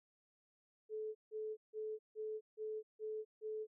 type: tone bursts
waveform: sine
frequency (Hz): 432.8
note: A4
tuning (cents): -29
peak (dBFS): -40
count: 7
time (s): 0.89-3.67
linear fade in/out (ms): 50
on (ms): 260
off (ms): 160
effects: none